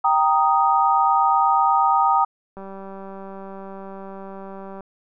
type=chord; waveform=sine; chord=Eb major; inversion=first; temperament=equal; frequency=784 / 932.3 / 1244.5 Hz; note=G5 / Bb5 / Eb6; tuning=0 / 0 / 0 cents; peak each=-19 dBFS; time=0.04-2.25 s; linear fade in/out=10 ms
type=click train; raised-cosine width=1 ms; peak=-24 dBFS; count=435; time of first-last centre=2.57-4.807 s; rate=194 Hz
effects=none